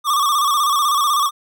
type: tone with vibrato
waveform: square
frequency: 1158 Hz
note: D6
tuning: 25 cents flat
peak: -15 dBFS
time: 0.04-1.31 s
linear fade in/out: 50 ms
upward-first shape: square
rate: 16 Hz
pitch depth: 66 cents each way
effects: none